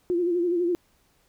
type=tone with vibrato; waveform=sine; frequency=349.2 Hz; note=F4; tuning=in tune; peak=-21 dBFS; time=0.1-0.75 s; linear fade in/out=0 ms; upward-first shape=sine; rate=12 Hz; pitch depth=61 cents each way; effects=pink hiss -65 dBFS RMS until 1.28 s